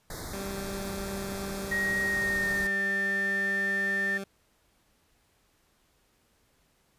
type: band-stop noise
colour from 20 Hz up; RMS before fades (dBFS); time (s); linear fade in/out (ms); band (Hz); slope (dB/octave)
pink; -39; 0.1-2.67; 2; 2100 to 3600; 96
type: tone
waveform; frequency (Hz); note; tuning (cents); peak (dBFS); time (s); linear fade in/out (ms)
20% pulse; 196; G3; 0; -30; 0.33-4.24; 5
type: tone with pitch glide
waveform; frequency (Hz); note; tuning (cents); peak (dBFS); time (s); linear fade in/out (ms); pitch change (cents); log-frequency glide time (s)
sine; 1882 to 1794.9; A#6 to A6; +16 to +34; -26; 1.71-4.18; 10; -82; 2.01-2.78
effects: pink hiss -68 dBFS RMS until 6.98 s + resampled to 32000 Hz